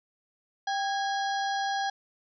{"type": "harmonic tone with a mistuned harmonic", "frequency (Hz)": 824, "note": "G#5", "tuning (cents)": -14, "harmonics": [1, 2, 4, 5, 6, 7], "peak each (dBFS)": [-28, -34, -40, -42, -44, -45], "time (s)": [0.67, 1.9], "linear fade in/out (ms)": 5, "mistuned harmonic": 1, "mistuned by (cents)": -77, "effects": []}